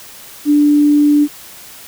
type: tone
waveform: sine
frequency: 293.7 Hz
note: D4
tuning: in tune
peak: -7 dBFS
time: 0.45-1.28 s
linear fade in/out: 50 ms
effects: white hiss -36 dBFS RMS until 1.87 s